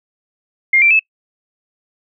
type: tone with pitch steps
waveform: sine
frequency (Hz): 2120 / 2352 / 2610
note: C7 / D7 / E7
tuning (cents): +22 / +2 / -18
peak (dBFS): -8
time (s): 0.73-0.994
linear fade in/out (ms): 5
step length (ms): 88
effects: noise-tail reverb RT60 0.1 s tail -24 dB re dry